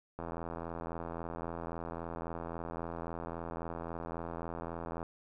click train, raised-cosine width 1 ms, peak -26 dBFS, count 406, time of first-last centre 0.19-5.029 s, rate 83.7 Hz, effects none

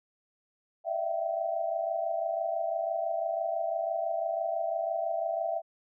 sine tone cluster, 603 / 643 / 669 / 771 Hz, D5 / E5 / E5 / G5, +46 / -43 / +25 / -29 cents, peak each -38 / -39 / -30 / -35 dBFS, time 0.84-5.62 s, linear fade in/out 50 ms, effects none

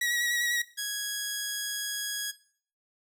sawtooth tone with vibrato, 1916 Hz, A#6, 47 cents sharp, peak -23 dBFS, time 0.01-0.62 s, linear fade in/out 5 ms, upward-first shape sine, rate 10 Hz, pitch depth 25 cents each way
10% pulse tone, 1661.2 Hz, G#6, in tune, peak -22 dBFS, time 0.77-2.32 s, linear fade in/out 20 ms
effects noise-tail reverb RT60 0.5 s tail -17 dB re dry

